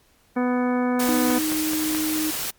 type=harmonic tone; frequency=248.3 Hz; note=B3; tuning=9 cents sharp; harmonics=1 / 2 / 3 / 4 / 5 / 6 / 7 / 9; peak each=-21 / -27 / -31 / -33 / -35 / -37 / -38 / -40 dBFS; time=0.36-1.39 s; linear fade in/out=10 ms
type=noise; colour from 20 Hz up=white; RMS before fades=-28 dBFS; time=0.99-2.51 s; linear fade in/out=10 ms
type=tone; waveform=sine; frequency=311.1 Hz; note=D#4; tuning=in tune; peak=-23 dBFS; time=1.08-2.31 s; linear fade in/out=10 ms
type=click train; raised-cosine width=0.5 ms; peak=-15 dBFS; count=5; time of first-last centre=1.09-1.948 s; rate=4.66 Hz
effects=pink hiss -60 dBFS RMS until 2.58 s + Opus 48 kbps